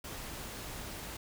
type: noise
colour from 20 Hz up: pink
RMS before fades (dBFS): -43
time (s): 0.04-1.17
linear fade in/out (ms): 5
effects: none